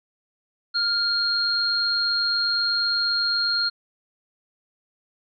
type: tone pair together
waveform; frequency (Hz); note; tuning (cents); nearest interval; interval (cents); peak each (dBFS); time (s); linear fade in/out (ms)
sine; 1407 / 4236; F6 / C8; +12 / +21; octave + perfect fifth; 1909; -26 / -21; 0.74-3.7; 20
effects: none